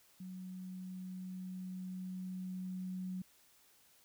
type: tone with level ramp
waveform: sine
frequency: 185 Hz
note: F#3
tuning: in tune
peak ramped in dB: -44 to -38 dBFS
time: 0.2-3.22 s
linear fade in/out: 5 ms
effects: white hiss -67 dBFS RMS until 4.04 s